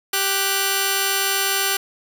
5% pulse tone pair together, 392 / 1480 Hz, G4 / F#6, 0 / 0 cents, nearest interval octave + major seventh, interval 2300 cents, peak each -10 dBFS, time 0.13-1.77 s, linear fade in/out 5 ms, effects none

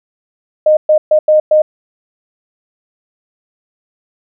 sine tone bursts at uneven times, 615 Hz, D#5, 20 cents flat, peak -5 dBFS, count 5, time 0.66-0.77 / 0.89-0.98 / 1.11-1.19 / 1.28-1.4 / 1.51-1.62 s, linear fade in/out 5 ms, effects none

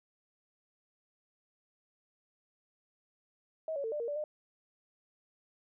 sine tone with pitch steps, 637 / 561 / 448.6 / 595 / 467.3 / 582 / 605 Hz, D#5 / C#5 / A4 / D5 / A#4 / D5 / D#5, +41 / +21 / +34 / +22 / +4 / -16 / -49 cents, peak -33 dBFS, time 3.68-4.24 s, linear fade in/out 2 ms, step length 80 ms, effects none

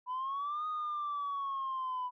sine linear two-way sweep, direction up then down, 987.8 to 1244.5 to 987.8 Hz, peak -32 dBFS, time 0.06-2.11 s, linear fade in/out 50 ms, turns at 0.67 s, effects tanh soft clip ceiling -31 dBFS

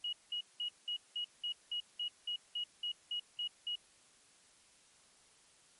sine tone bursts, 2900 Hz, F#7, 35 cents flat, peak -35 dBFS, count 14, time 0.04-3.756 s, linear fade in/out 5 ms, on 89 ms, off 190 ms, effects white hiss -65 dBFS RMS until 5.79 s + MP3 48 kbps

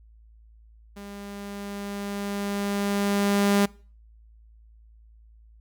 sawtooth tone with level ramp, 201.4 Hz, G3, 47 cents sharp, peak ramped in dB -35 to -14 dBFS, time 0.96-3.66 s, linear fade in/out 10 ms, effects noise-tail reverb RT60 0.4 s tail -23 dB re dry + added 55 Hz sine -50 dBFS peak until 5.6 s

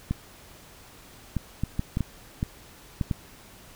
clicks, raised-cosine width 5 ms, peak -13 dBFS, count 9, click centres 0.11 / 1.367 / 1.636 / 1.794 / 1.971 / 2.007 / 2.429 / 3.012 / 3.112 s, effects pink hiss -50 dBFS RMS until 3.75 s

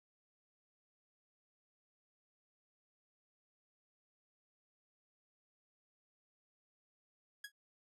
sawtooth tone with exponential decay, 1661.2 Hz, G#6, in tune, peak -38 dBFS, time 7.44-7.52 s, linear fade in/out 5 ms, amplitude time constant 16 ms, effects resampled to 32000 Hz

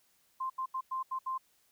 sine tone bursts at uneven times, 1046.5 Hz, C6, in tune, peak -32 dBFS, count 6, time 0.4-0.5 / 0.58-0.66 / 0.74-0.81 / 0.91-1.03 / 1.11-1.19 / 1.26-1.38 s, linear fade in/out 10 ms, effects white hiss -70 dBFS RMS until 1.71 s

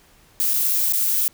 violet noise with dropouts, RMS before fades -20 dBFS, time 0.4-1.28 s, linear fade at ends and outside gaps 0 ms, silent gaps 0.535-0.54 / 0.924-0.934 s, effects pink hiss -54 dBFS RMS until 1.33 s

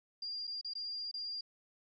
sine tone with dropouts, 4795 Hz, D8, 35 cents sharp, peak -38 dBFS, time 0.22-1.41 s, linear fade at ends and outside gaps 5 ms, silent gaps 0.471-0.475 / 0.613-0.646 / 0.736-0.752 / 1.114-1.14 s, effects none

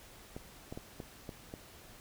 clicks, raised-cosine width 2 ms, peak -28 dBFS, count 6, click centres 0.365 / 0.725 / 0.775 / 1.002 / 1.292 / 1.539 s, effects pink hiss -55 dBFS RMS until 2 s

